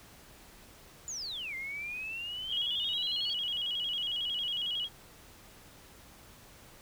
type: exponential two-way sweep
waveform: sine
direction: down then up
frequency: 7150 to 2082 to 4499 Hz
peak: -36 dBFS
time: 1.08-3.33 s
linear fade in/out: 0 ms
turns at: 1.55 s
type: tone with vibrato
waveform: sine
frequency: 3100 Hz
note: G7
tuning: 20 cents flat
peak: -31 dBFS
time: 2.48-4.89 s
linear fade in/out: 50 ms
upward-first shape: square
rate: 11 Hz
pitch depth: 93 cents each way
effects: pink hiss -55 dBFS RMS until 6.81 s